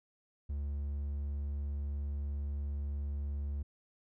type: tone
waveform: triangle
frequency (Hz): 71.5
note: D2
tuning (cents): -46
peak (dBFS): -32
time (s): 0.49-3.63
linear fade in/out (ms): 10
effects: none